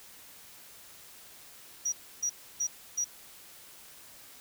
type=tone bursts; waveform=sine; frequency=5780 Hz; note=F#8; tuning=41 cents flat; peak=-27 dBFS; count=4; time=1.85-3.046 s; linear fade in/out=10 ms; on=74 ms; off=300 ms; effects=white hiss -52 dBFS RMS until 4.4 s